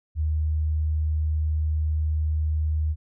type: tone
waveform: sine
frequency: 77.3 Hz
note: D#2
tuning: 11 cents flat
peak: -21 dBFS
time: 0.15-2.96 s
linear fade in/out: 50 ms
effects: none